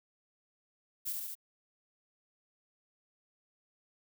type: noise with echo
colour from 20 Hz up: violet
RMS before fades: -36 dBFS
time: 1.05-1.14 s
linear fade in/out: 20 ms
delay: 71 ms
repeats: 3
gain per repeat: -2 dB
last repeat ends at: 1.353 s
effects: none